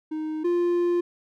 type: tone pair in turn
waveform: triangle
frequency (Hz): 311.1 / 349.2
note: D#4 / F4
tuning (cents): 0 / 0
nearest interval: major second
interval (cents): 200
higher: second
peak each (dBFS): -25 / -18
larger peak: second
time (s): 0.11-0.44 / 0.44-1.01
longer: second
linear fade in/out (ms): 10
effects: none